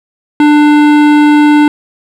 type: tone with hard clipping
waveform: sine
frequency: 297 Hz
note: D4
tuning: 20 cents sharp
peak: -5 dBFS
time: 0.4-1.68 s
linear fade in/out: 2 ms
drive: 16 dB
effects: none